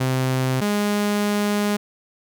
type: tone pair in turn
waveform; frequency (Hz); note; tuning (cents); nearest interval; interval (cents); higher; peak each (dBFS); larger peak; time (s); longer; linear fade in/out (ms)
sawtooth; 130 / 206.4; C3 / G#3; -11 / -10; minor sixth; 801; second; -15; neither; 0-0.61 / 0.61-1.77; second; 10
effects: none